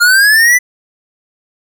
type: linear sweep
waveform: square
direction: up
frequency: 1396.9 to 2008 Hz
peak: -6 dBFS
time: 0-0.59 s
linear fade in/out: 20 ms
effects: none